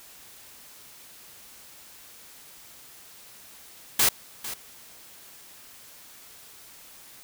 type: noise with echo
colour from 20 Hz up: white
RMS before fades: -20 dBFS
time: 3.99-4.09 s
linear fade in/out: 5 ms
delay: 450 ms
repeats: 1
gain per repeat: -14 dB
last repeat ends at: 4.54 s
effects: white hiss -49 dBFS RMS until 7.23 s